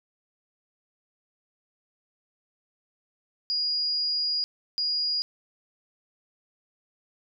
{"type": "tone bursts at uneven times", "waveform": "sine", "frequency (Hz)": 4873, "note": "D#8", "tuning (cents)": -37, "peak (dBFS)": -24, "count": 2, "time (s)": [[3.5, 4.44], [4.78, 5.22]], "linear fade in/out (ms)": 0, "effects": []}